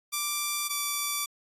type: tone pair in turn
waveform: 5% pulse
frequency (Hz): 1174.7 / 1162.5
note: D6 / D6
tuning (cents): 0 / -18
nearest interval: unison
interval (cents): 18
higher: first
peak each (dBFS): -16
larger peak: neither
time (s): 0.12-0.69 / 0.69-1.26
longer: neither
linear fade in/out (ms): 20
effects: AAC 48 kbps